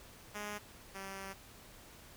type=tone pair in turn; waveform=5% pulse; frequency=207.7 / 193.9 Hz; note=G#3 / G3; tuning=0 / -19 cents; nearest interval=minor second; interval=119 cents; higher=first; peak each=-29 / -32 dBFS; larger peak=first; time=0.34-0.59 / 0.94-1.34 s; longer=second; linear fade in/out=20 ms; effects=pink hiss -56 dBFS RMS until 2.16 s